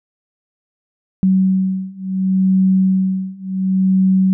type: beating tone pair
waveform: sine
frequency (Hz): 188.6 / 189.3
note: F#3 / F#3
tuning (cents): +33 / +40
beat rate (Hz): 0.7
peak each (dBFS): -16 / -15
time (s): 1.23-4.33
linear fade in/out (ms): 0
effects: none